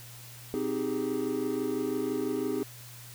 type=chord; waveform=triangle; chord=Ab major seventh; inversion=first; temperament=just; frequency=259.6 / 311.5 / 389.3 / 415.3 Hz; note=C4 / Eb4 / G4 / Ab4; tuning=-13 / +2 / -12 / 0 cents; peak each=-32 dBFS; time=0.54-2.63 s; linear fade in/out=0 ms; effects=added 120 Hz sine -48 dBFS peak until 3.14 s + white hiss -49 dBFS RMS until 3.14 s